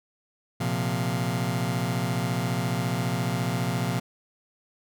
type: chord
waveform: sawtooth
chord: Bb suspended second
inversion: none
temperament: just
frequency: 116.54 / 131.11 / 174.81 Hz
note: Bb2 / C3 / F3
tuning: 0 / +4 / +2 cents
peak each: -25 dBFS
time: 0.6-4 s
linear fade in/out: 10 ms
effects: none